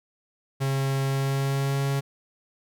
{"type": "tone with pitch glide", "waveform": "45% pulse", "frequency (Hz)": [135.8, 138.25], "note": ["C#3", "C#3"], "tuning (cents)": [-35, -4], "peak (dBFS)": -23, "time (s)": [0.6, 2.01], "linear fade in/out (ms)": 20, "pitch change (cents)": 31, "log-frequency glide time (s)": [1.04, 1.81], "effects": []}